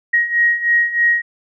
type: beating tone pair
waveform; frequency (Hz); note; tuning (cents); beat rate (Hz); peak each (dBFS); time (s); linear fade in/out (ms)
sine; 1885 / 1888.2; A#6 / A#6; +19 / +22; 3.2; -18 / -14; 0.13-1.22; 10
effects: none